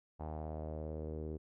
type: tone with low-pass filter sweep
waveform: sawtooth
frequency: 77.78 Hz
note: D#2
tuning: in tune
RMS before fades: -42 dBFS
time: 0.19-1.38 s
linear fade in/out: 20 ms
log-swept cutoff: 820 to 400 Hz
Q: 3.5
effects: none